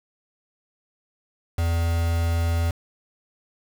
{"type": "tone with quantisation", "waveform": "triangle", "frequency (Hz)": 84, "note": "E2", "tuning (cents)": 33, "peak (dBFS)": -18, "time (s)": [1.58, 2.71], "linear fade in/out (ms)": 5, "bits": 5, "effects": []}